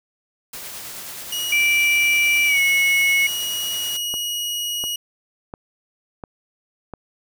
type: noise with tremolo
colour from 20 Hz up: white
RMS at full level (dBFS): -33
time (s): 0.53-3.97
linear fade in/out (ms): 5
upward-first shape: triangle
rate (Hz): 9.4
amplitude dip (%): 25
type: tone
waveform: sawtooth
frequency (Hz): 2900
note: F#7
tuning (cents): -35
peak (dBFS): -20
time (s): 1.32-4.96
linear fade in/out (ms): 5
type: tone with pitch glide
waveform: sine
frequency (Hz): 2338 to 2194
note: D7 to C#7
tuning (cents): -8 to -18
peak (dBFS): -15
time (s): 1.52-3.27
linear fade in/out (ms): 5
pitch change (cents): -110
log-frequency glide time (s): 2.46-2.6
type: click train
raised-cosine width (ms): 1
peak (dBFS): -19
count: 5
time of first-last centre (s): 4.14-6.937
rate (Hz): 1.43
effects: none